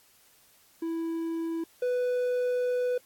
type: tone pair in turn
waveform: triangle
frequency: 329.6 / 495.7 Hz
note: E4 / B4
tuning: 0 / +6 cents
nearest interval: perfect fifth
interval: 706 cents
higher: second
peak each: -27 / -23 dBFS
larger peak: second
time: 0.82-1.64 / 1.82-2.98 s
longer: second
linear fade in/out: 5 ms
effects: white hiss -61 dBFS RMS until 3.05 s + AAC 64 kbps